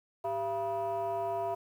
sine tone with frequency modulation, 680 Hz, F5, 46 cents flat, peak -29 dBFS, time 0.24-1.55 s, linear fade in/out 10 ms, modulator 287 Hz, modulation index 0.93, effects tanh soft clip ceiling -27 dBFS + 10-bit

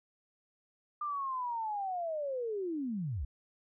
sine linear sweep, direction down, 1208 to 55 Hz, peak -33 dBFS, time 1.01-3.25 s, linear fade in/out 5 ms, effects none

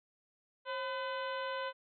harmonic tone with a mistuned harmonic, 505 Hz, B4, 39 cents sharp, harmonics 1 / 2 / 3 / 4 / 5 / 6 / 7 / 8, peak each -39 / -40 / -43 / -50 / -52 / -49 / -53 / -55 dBFS, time 0.65-1.73 s, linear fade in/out 50 ms, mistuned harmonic 1, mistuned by +100 cents, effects none

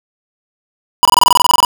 square tone bursts, 980 Hz, B5, 14 cents flat, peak -5 dBFS, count 14, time 1.03-1.649 s, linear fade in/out 0 ms, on 21 ms, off 25 ms, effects none

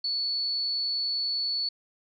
sine tone, 4435 Hz, C#8, in tune, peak -26 dBFS, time 0.04-1.69 s, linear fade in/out 5 ms, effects none

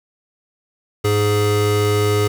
square tone pair together, 103.83 / 417.8 Hz, G#2 / G#4, 0 / +10 cents, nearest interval 2 octaves, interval 2410 cents, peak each -18 dBFS, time 1.04-2.28 s, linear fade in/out 10 ms, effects 8-bit

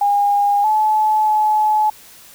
sine tone with pitch steps, 813 / 860 / 855 Hz, G#5 / A5 / A5, -37 / -40 / -50 cents, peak -12 dBFS, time 0.01-1.9 s, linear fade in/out 5 ms, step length 630 ms, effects white hiss -43 dBFS RMS until 2.34 s

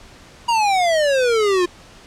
square exponential sweep, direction down, 960 to 346.9 Hz, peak -15 dBFS, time 0.48-1.66 s, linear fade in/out 10 ms, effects pink hiss -44 dBFS RMS until 2.06 s + low-pass 7000 Hz 12 dB/octave

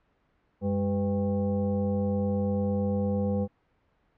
sine tone with frequency modulation, 202.8 Hz, G#3, 41 cents flat, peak -24 dBFS, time 0.61-3.48 s, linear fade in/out 50 ms, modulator 297 Hz, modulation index 1.1, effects pink hiss -69 dBFS RMS until 4.17 s + low-pass 2000 Hz 12 dB/octave

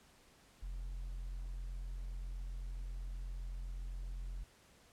triangle tone with hard clipping, 43.86 Hz, F1, 8 cents sharp, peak -39 dBFS, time 0.62-4.44 s, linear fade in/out 10 ms, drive 1 dB, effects pink hiss -65 dBFS RMS until 4.92 s + low-pass 11000 Hz 12 dB/octave

